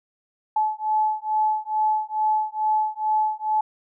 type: beating tone pair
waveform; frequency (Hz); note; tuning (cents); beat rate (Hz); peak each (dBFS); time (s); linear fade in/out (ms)
sine; 860 / 862.3; A5 / A5; -40 / -35; 2.3; -23; 0.56-3.61; 5
effects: none